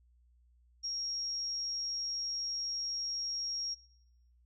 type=tone; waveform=sine; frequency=5588 Hz; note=F8; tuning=in tune; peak=-34 dBFS; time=0.83-3.75 s; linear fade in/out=20 ms; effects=noise-tail reverb RT60 1.0 s tail -22 dB re dry + added 60 Hz sine -63 dBFS peak until 4.45 s